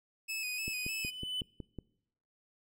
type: tone with vibrato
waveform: sawtooth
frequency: 2544 Hz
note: D#7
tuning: 38 cents sharp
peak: -32 dBFS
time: 0.28-1.11 s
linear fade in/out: 20 ms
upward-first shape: square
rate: 3.3 Hz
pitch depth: 40 cents each way
type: tone with exponential growth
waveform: triangle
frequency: 3006 Hz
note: F#7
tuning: 27 cents sharp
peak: -30 dBFS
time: 0.44-1.41 s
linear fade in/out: 2 ms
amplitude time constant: 210 ms
type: click train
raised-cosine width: 3 ms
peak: -28 dBFS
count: 7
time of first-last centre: 0.68-1.787 s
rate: 5.42 Hz
effects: noise-tail reverb RT60 0.8 s tail -24 dB re dry